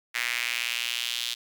sawtooth tone with high-pass filter sweep, 119.6 Hz, A#2, 45 cents sharp, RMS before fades -30 dBFS, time 0.14-1.35 s, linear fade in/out 20 ms, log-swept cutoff 2000 to 3500 Hz, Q 3, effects none

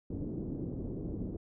white low-pass noise, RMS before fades -38 dBFS, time 0.1-1.37 s, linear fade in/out 5 ms, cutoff 340 Hz, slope 24 dB/octave, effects none

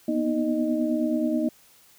sine tone cluster, 242.3 / 251.7 / 311.8 / 616 Hz, B3 / B3 / D#4 / D#5, -33 / +33 / +4 / -17 cents, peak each -26 / -32 / -25 / -30 dBFS, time 0.08-1.49 s, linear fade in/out 5 ms, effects white hiss -56 dBFS RMS until 1.98 s

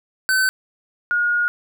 square / sine tone pair in turn, 1526 / 1435.8 Hz, G6 / F6, -47 / +48 cents, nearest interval minor second, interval 105 cents, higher first, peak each -16 dBFS, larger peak neither, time 0.29-0.49 / 1.11-1.48 s, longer second, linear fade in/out 0 ms, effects none

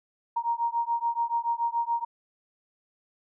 sine beating tone pair, 932 / 939 Hz, A#5 / A#5, -1 / +12 cents, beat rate 7 Hz, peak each -28 dBFS, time 0.36-2.05 s, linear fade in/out 10 ms, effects none

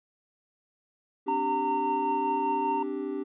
triangle chord, C suspended second, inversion none, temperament equal with one note detuned, 261.6 / 293.7 / 390.9 Hz, C4 / D4 / G4, 0 / 0 / -5 cents, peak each -35 / -32 / -31 dBFS, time 1.26-3.24 s, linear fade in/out 20 ms
triangle tone with tremolo, 916 Hz, A#5, 31 cents flat, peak -23 dBFS, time 1.28-2.83 s, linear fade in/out 5 ms, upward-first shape triangle, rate 5.1 Hz, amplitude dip 25%
effects resampled to 8000 Hz

